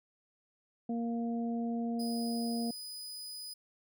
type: harmonic tone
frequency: 233.1 Hz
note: A#3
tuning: in tune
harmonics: 1 / 2 / 3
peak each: -32 / -43 / -43 dBFS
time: 0.89-2.71 s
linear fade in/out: 5 ms
type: tone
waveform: sawtooth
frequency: 4978 Hz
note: D#8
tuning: in tune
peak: -39 dBFS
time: 1.99-3.54 s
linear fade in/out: 10 ms
effects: none